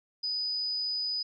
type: tone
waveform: sine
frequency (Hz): 4978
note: D#8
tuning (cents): 0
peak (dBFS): -29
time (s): 0.23-1.23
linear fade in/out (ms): 10
effects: none